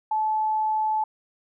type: tone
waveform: sine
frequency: 866 Hz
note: A5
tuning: 28 cents flat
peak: -21 dBFS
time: 0.11-1.04 s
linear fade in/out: 5 ms
effects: none